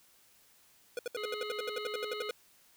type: tone bursts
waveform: square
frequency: 484.4 Hz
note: B4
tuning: 34 cents flat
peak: -34 dBFS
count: 16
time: 0.97-2.31 s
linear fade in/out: 2 ms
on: 20 ms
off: 68 ms
type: harmonic tone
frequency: 421.9 Hz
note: G#4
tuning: 27 cents sharp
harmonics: 1 / 3 / 5 / 7 / 9 / 10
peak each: -39 / -44 / -46 / -47 / -49 / -49 dBFS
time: 1.17-2.31 s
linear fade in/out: 2 ms
effects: white hiss -64 dBFS RMS until 2.76 s